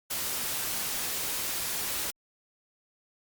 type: noise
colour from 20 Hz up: white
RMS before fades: -32 dBFS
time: 0.1-2.11 s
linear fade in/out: 10 ms
effects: Opus 48 kbps